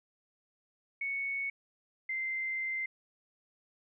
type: tone pair in turn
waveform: sine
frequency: 2217 / 2082 Hz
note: C#7 / C7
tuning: 0 / -9 cents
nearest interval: minor second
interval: 109 cents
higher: first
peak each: -32 / -32 dBFS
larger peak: neither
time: 1.01-1.5 / 2.09-2.86 s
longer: second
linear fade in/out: 5 ms
effects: none